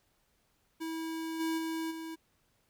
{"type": "tone with level steps", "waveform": "square", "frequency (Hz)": 324.2, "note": "E4", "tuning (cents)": -29, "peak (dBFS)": [-36, -31, -34, -40], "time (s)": [0.8, 2.16], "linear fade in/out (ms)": 20, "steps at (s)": [1.39, 1.57, 1.9], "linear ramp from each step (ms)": 20, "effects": ["pink hiss -73 dBFS RMS until 2.69 s"]}